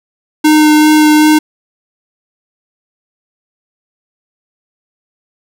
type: tone with vibrato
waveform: square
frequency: 305.3 Hz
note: D#4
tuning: 33 cents flat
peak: -5 dBFS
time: 0.44-1.39 s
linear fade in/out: 10 ms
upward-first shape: sine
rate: 2.6 Hz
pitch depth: 10 cents each way
effects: none